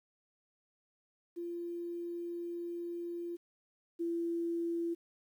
sine tone pair in turn, 344.5 / 338.2 Hz, F4 / E4, -24 / +44 cents, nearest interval unison, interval 32 cents, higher first, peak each -37 / -32 dBFS, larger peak second, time 1.36-3.37 / 3.99-4.95 s, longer first, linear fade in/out 20 ms, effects 11-bit

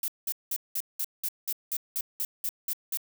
violet noise bursts, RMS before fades -30 dBFS, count 13, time 0.03-2.973 s, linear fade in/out 2 ms, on 51 ms, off 190 ms, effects none

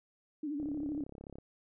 sine tone with vibrato, 293.7 Hz, D4, in tune, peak -34 dBFS, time 0.43-1.04 s, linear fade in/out 5 ms, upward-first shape sine, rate 13 Hz, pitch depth 96 cents each way
click train, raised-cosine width 2 ms, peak -34 dBFS, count 28, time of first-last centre 0.6-1.385 s, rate 34.4 Hz
effects none

